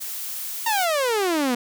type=noise; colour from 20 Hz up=blue; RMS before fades=-31 dBFS; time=0-0.86 s; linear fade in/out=20 ms
type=exponential sweep; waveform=sawtooth; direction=down; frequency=938 to 235.4 Hz; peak=-16 dBFS; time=0.66-1.55 s; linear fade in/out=5 ms
effects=none